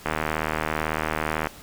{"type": "click train", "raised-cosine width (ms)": 0.5, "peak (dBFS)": -9, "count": 111, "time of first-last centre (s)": [0.06, 1.47], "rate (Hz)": 78, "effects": ["pink hiss -45 dBFS RMS until 1.62 s"]}